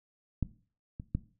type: clicks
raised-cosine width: 5 ms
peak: -16 / -27 / -17 dBFS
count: 3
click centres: 0.427 / 0.999 / 1.15 s
effects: noise-tail reverb RT60 0.4 s tail -17 dB re dry